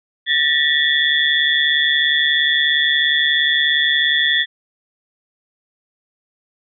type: tone cluster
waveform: sine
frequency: 1784 / 1921 / 3353 / 3504 Hz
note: A6 / B6 / G#7 / A7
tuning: +23 / -48 / +16 / -8 cents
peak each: -19 dBFS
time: 0.26-4.46 s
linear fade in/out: 50 ms
effects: none